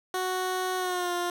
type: tone with pitch glide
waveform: 15% pulse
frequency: 370 to 351.7 Hz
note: F#4 to F4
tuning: 0 to +12 cents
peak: -21 dBFS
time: 0.14-1.3 s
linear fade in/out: 2 ms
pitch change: -88 cents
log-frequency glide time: 0.77-1.13 s
effects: none